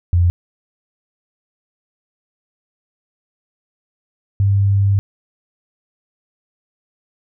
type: tone pair in turn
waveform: sine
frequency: 87.31 / 99.34 Hz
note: F2 / G2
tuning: 0 / +24 cents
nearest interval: major second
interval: 224 cents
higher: second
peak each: -10 / -11 dBFS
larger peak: first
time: 0.13-0.3 / 4.4-4.99 s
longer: second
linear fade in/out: 0 ms
effects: none